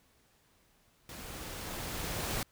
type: noise with level ramp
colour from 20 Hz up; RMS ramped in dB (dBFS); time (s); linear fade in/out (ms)
pink; -46 to -34; 1.09-2.43; 2
effects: pink hiss -68 dBFS RMS until 2.51 s